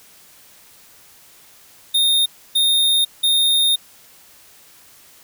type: tone bursts at uneven times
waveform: square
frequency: 3678 Hz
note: A#7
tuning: 24 cents flat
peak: -14 dBFS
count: 3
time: 1.94-2.26 / 2.55-3.05 / 3.23-3.76 s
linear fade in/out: 10 ms
effects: white hiss -48 dBFS RMS until 5.23 s